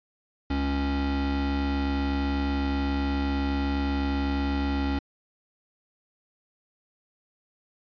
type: tone pair together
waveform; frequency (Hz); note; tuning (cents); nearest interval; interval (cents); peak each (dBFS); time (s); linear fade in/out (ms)
square; 69.76 / 277.2; C#2 / C#4; +12 / 0; 2 octaves; 2388; -28; 0.5-4.99; 5
effects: resampled to 11025 Hz